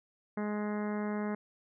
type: harmonic tone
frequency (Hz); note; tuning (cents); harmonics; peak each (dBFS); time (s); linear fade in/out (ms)
209.2; G#3; +13; 1 / 2 / 3 / 4 / 5 / 6 / 7 / 8 / 9 / 10; -33 / -39 / -43 / -45 / -47 / -49 / -50 / -51 / -52 / -53; 0.37-1.35; 5
effects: none